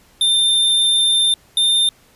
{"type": "tone pair in turn", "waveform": "square", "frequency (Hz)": [3593, 3608], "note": ["A7", "A7"], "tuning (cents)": [36, 43], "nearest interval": "unison", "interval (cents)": 7, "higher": "second", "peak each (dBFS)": -13, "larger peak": "neither", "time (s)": [[0.21, 1.34], [1.57, 1.89]], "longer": "first", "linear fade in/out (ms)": 2, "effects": ["pink hiss -52 dBFS RMS until 2.15 s", "resampled to 32000 Hz"]}